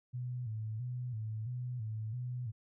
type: tone with vibrato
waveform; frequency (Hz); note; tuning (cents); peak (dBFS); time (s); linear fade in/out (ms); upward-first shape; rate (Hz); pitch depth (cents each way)
sine; 116.54; A#2; 0; -36; 0.13-2.52; 20; square; 1.5; 110
effects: none